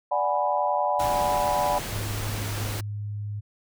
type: chord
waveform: sine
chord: G# half-diminished seventh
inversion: second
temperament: equal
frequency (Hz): 587.3 / 740 / 830.6 / 987.8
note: D5 / F#5 / G#5 / B5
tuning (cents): 0 / 0 / 0 / 0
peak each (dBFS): -27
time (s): 0.11-1.79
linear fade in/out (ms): 10
type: noise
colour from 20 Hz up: pink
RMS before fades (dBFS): -33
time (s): 0.99-2.81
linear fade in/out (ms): 10
type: tone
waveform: sine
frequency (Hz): 103.7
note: G#2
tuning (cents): -2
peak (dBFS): -29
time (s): 1.91-3.41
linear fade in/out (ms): 20
effects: none